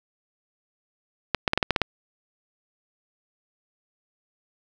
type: clicks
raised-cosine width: 0.3 ms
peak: -4 dBFS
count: 8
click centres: 1.347 / 1.478 / 1.534 / 1.576 / 1.628 / 1.707 / 1.762 / 1.817 s
effects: none